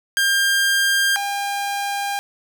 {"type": "tone pair in turn", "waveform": "sawtooth", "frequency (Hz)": [1600, 803.5], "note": ["G6", "G5"], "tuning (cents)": [35, 43], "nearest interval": "octave", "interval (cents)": 1192, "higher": "first", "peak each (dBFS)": [-12, -18], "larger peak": "first", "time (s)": [[0.17, 1.16], [1.16, 2.19]], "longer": "second", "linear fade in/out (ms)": 0, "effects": []}